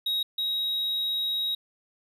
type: tone pair in turn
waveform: triangle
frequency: 3792 / 3806 Hz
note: A#7 / A#7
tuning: +29 / +35 cents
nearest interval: unison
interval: 6 cents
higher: second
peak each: -23 / -24 dBFS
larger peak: first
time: 0.06-0.23 / 0.38-1.55 s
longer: second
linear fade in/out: 5 ms
effects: none